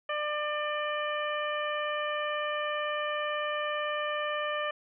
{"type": "harmonic tone", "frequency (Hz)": 597, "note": "D5", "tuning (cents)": 28, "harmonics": [1, 2, 3, 4, 5], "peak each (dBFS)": [-33, -34, -36, -41, -40], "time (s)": [0.09, 4.71], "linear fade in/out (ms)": 5, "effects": []}